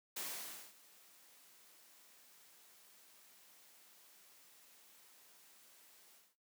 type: noise with ADSR envelope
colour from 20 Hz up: white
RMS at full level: -42 dBFS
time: 0.16-6.36 s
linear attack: 10 ms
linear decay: 550 ms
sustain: -22 dB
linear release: 210 ms
effects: noise-tail reverb RT60 0.2 s tail -17 dB re dry + high-pass 200 Hz 12 dB/octave